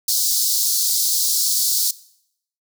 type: high-pass noise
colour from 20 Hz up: pink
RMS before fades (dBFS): -19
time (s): 0.08-1.91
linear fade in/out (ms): 5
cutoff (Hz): 4200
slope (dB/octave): 48
effects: noise-tail reverb RT60 0.7 s tail -19 dB re dry